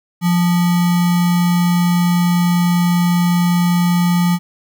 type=tone with sample-and-hold; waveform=sine; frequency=175.2 Hz; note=F3; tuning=6 cents sharp; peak=-11 dBFS; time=0.21-4.39 s; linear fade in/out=50 ms; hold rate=1050 Hz; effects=none